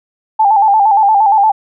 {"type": "tone with vibrato", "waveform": "sine", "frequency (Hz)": 836, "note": "G#5", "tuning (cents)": 11, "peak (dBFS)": -6, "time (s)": [0.39, 1.52], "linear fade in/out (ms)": 10, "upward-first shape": "square", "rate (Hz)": 8.6, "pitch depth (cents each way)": 77, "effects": []}